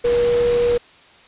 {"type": "tone in noise", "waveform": "sine", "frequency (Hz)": 480, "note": "B4", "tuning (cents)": -49, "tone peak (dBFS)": -14, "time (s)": [0.04, 0.78], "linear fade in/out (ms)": 10, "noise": "pink", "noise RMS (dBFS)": -29, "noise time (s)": [0.04, 0.78], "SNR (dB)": 12, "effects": ["white hiss -48 dBFS RMS until 1.27 s", "resampled to 8000 Hz"]}